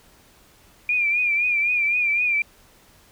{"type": "tone with vibrato", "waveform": "sine", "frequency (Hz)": 2400, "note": "D7", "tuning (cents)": 37, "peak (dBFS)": -18, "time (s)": [0.89, 2.42], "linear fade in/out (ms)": 2, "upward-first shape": "triangle", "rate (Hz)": 3.9, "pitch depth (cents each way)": 76, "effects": ["pink hiss -54 dBFS RMS until 3.11 s"]}